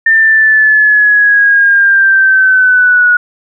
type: linear sweep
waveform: sine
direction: down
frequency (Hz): 1800 to 1452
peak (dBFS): -4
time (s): 0.06-3.17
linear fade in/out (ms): 5
effects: none